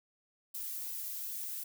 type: noise with flanger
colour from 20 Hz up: violet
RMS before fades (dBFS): -40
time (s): 0.54-1.64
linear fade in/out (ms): 10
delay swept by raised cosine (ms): 1.9 to 2.55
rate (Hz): 2.7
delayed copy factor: +0.65
effects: none